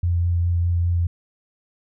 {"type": "tone with vibrato", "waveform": "sine", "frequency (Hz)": 86.5, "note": "F2", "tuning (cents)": -16, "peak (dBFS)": -17, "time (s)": [0.03, 1.07], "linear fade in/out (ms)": 5, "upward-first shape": "sine", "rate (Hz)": 4.9, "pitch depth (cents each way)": 13, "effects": []}